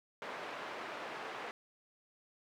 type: band-pass noise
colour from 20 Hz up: pink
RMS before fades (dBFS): -44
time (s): 0.22-1.51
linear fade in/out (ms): 0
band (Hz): 480 to 2200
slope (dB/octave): 12
effects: none